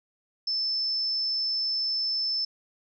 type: tone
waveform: sine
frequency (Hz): 5274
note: E8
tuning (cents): 0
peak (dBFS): -25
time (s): 0.47-2.45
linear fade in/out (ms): 5
effects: none